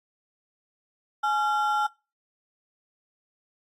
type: ring-modulated tone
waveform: triangle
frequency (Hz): 1108.7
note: C#6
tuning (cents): 0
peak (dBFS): -17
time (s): 1.23-1.87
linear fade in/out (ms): 10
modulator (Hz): 267
effects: noise-tail reverb RT60 0.3 s tail -23 dB re dry + AAC 48 kbps